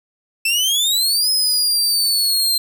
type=exponential two-way sweep; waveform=sawtooth; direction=up then down; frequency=2637 to 5130 to 4138 Hz; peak=-12 dBFS; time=0.45-2.58 s; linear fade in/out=5 ms; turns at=1.3 s; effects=none